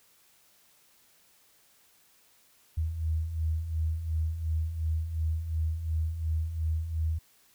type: beating tone pair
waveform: sine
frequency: 77.78 / 80.58 Hz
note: D#2 / E2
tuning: 0 / -39 cents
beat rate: 2.8 Hz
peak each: -35 / -28 dBFS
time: 2.77-7.19 s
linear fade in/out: 10 ms
effects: white hiss -63 dBFS RMS until 7.54 s